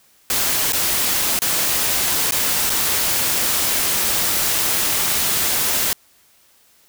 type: noise with dropouts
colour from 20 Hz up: white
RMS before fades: -19 dBFS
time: 0.3-5.93 s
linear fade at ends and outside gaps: 1 ms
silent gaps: 0.722-0.732 / 1.39-1.419 / 2.31-2.321 / 2.696-2.701 s
effects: white hiss -55 dBFS RMS until 6.88 s